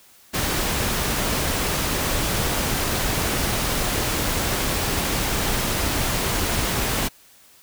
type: noise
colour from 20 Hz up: pink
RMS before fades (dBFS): -23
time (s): 0.33-7.09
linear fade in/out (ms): 20
effects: white hiss -52 dBFS RMS until 7.62 s